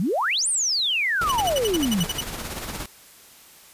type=exponential two-way sweep; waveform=sine; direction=up then down; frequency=161.5 to 9530 to 161.5 Hz; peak=-20 dBFS; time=0-2.04 s; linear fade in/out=0 ms; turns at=0.48 s
type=noise with tremolo; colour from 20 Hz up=pink; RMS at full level=-30 dBFS; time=1.21-2.86 s; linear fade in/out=5 ms; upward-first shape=sine; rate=17 Hz; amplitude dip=50%
type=tone bursts; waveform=sawtooth; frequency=2960 Hz; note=F#7; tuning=in tune; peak=-20 dBFS; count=11; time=1.29-2.209 s; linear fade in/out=5 ms; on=29 ms; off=60 ms
effects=white hiss -49 dBFS RMS until 3.73 s + resampled to 32000 Hz